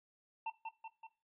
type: tone with echo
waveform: square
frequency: 898 Hz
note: A5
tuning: 35 cents sharp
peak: -37 dBFS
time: 0.46-0.5 s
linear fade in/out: 5 ms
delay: 190 ms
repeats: 3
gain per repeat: -4 dB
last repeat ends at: 1.07 s
effects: noise-tail reverb RT60 0.3 s tail -17 dB re dry + resampled to 8000 Hz